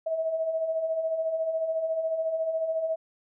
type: beating tone pair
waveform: sine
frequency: 633 / 647 Hz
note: D#5 / E5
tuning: +30 / -32 cents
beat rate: 14 Hz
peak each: -35 / -26 dBFS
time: 0.06-2.96 s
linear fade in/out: 10 ms
effects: none